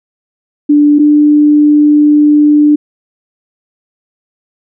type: tone pair in turn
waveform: sine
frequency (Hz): 293.7 / 296.9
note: D4 / D4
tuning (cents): 0 / +19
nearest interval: unison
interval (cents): 19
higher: second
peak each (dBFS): -3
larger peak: neither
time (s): 0.69-0.99 / 0.99-2.76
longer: second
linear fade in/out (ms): 10
effects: none